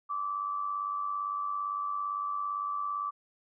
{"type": "tone with amplitude modulation", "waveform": "sine", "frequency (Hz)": 1160, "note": "D6", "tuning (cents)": -22, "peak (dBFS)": -28, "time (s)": [0.09, 3.11], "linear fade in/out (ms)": 20, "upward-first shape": "sine", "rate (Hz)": 97.7, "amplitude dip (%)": 55, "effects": []}